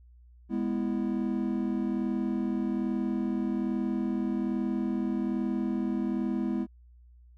triangle chord, E major, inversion first, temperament just, 206 / 247.2 / 329.6 Hz, G#3 / B3 / E4, -14 / +2 / 0 cents, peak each -29 / -29 / -31 dBFS, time 0.49-6.67 s, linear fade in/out 50 ms, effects added 60 Hz sine -52 dBFS peak until 7.37 s

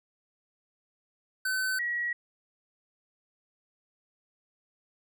square / sine tone pair in turn, 1522 / 1915.6 Hz, F#6 / A#6, +48 / +47 cents, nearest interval major third, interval 399 cents, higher second, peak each -28 dBFS, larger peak neither, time 1.45-1.79 / 1.79-2.13 s, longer neither, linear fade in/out 5 ms, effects none

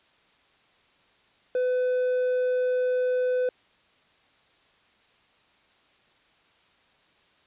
sine tone with hard clipping, 503 Hz, B4, 32 cents sharp, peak -23 dBFS, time 1.55-3.49 s, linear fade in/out 2 ms, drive 3 dB, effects white hiss -62 dBFS RMS until 7.46 s + resampled to 8000 Hz

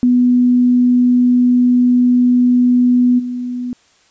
sine tone with level steps, 246.9 Hz, B3, in tune, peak -8 / -19 dBFS, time 0.03-3.73 s, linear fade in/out 0 ms, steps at 3.18 s, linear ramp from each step 20 ms, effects white hiss -53 dBFS RMS until 4.1 s + resampled to 16000 Hz

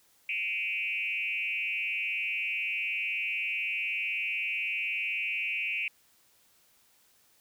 sine tone with frequency modulation, 2489 Hz, D#7, in tune, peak -29 dBFS, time 0.29-5.88 s, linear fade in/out 2 ms, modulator 193 Hz, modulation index 1.3, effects white hiss -65 dBFS RMS until 7.4 s

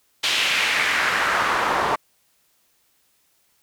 pink noise with band-pass filter sweep, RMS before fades -21 dBFS, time 0.23-1.96 s, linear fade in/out 10 ms, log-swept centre 3200 to 890 Hz, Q 1.9, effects white hiss -64 dBFS RMS until 3.62 s

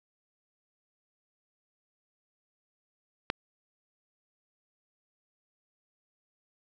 click, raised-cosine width 0.3 ms, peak -11 dBFS, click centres 3.301 s, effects none

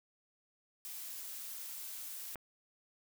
blue noise, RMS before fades -45 dBFS, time 0.85-2.35 s, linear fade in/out 0 ms
click, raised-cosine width 0.5 ms, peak -28 dBFS, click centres 2.357 s
effects none

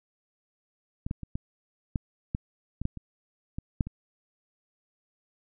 clicks, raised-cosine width 5 ms, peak -20 / -18 / -25 / -19 / -15 / -16 / -20 / -15 / -26 / -21 / -12 / -24 dBFS, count 12, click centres 1.065 / 1.111 / 1.233 / 1.355 / 1.958 / 2.349 / 2.816 / 2.854 / 2.973 / 3.585 / 3.808 / 3.87 s, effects none

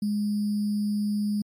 sine tone with sample-and-hold, 207.7 Hz, G#3, in tune, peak -23 dBFS, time 0.02-1.42 s, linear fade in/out 5 ms, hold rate 4900 Hz, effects MP3 64 kbps

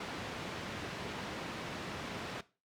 pink band-pass noise, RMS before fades -42 dBFS, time 0-2.41 s, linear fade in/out 5 ms, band 120 to 3800 Hz, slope 12 dB/octave, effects noise-tail reverb RT60 0.3 s tail -17 dB re dry

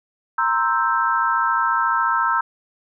sine chord, C dominant seventh, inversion third, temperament equal, 932.3 / 1046.5 / 1318.5 / 1568 Hz, Bb5 / C6 / E6 / G6, 0 / 0 / 0 / 0 cents, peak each -22 / -24 / -20 / -24 dBFS, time 0.38-2.41 s, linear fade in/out 5 ms, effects none

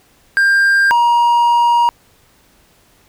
triangle tone pair in turn, 1595 / 948.4 Hz, G6 / A#5, +30 / +30 cents, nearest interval major sixth, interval 900 cents, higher first, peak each -7 dBFS, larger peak neither, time 0.37-0.91 / 0.91-1.89 s, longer second, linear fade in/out 0 ms, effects pink hiss -52 dBFS RMS until 3.08 s

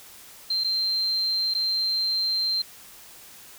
sine tone with dropouts, 4147 Hz, C8, 16 cents flat, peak -22 dBFS, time 0.5-2.62 s, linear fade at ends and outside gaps 5 ms, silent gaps 0.638-0.644 / 1.539-1.548 s, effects white hiss -47 dBFS RMS until 3.58 s

